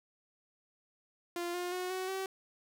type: tone with pitch steps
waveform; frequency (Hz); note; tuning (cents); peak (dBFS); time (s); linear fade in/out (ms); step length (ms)
sawtooth; 347.2 / 355.7 / 364.5 / 373.4 / 382.6; F4 / F4 / F#4 / F#4 / G4; -10 / +32 / -26 / +16 / -42; -31; 1.36-2.26; 2; 180
effects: none